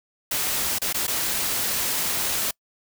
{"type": "noise with dropouts", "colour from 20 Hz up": "white", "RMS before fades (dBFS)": -25, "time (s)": [0.31, 2.51], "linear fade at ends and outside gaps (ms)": 5, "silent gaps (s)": [[0.786, 0.817], [0.928, 0.943], [1.069, 1.078]], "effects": ["noise-tail reverb RT60 0.1 s tail -26 dB re dry"]}